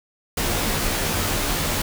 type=noise with comb filter; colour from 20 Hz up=pink; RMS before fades=-23 dBFS; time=0.37-1.82 s; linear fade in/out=5 ms; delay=16 ms; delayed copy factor=-0.7; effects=none